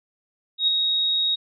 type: tone with ADSR envelope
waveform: sine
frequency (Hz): 3771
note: A#7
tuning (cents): +19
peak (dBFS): -15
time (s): 0.58-1.36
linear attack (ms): 94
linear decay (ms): 14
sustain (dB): -4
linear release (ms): 18
effects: none